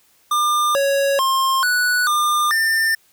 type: tone with pitch steps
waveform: square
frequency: 1200 / 555 / 1063 / 1477 / 1202 / 1795 Hz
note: D6 / C#5 / C6 / F#6 / D6 / A6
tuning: +37 / +2 / +27 / -3 / +40 / +34 cents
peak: -16 dBFS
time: 0.31-2.95 s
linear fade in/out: 5 ms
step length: 440 ms
effects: white hiss -57 dBFS RMS until 3.12 s